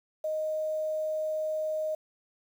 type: tone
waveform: sine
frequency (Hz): 622.3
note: D#5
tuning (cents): 0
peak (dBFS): -28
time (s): 0.24-1.95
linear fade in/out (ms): 5
effects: 9-bit